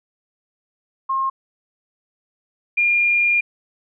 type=tone pair in turn; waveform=sine; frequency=1070 / 2410 Hz; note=C6 / D7; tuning=+38 / +44 cents; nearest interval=octave + major second; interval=1406 cents; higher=second; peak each=-18 / -14 dBFS; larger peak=second; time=1.09-1.3 / 2.77-3.41 s; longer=second; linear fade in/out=10 ms; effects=none